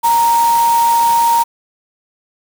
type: tone in noise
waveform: sine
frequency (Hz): 932.3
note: A#5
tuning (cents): 0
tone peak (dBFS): -9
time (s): 0.03-1.44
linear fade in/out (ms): 20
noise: white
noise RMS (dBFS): -24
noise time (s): 0.03-1.44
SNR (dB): +12
effects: none